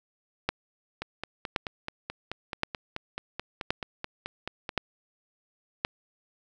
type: two click trains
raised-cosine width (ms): 0.3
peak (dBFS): -17 / -9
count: 18 / 6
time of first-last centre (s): 1.02-4.692 / 0.49-5.849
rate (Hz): 4.63 / 0.933
effects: none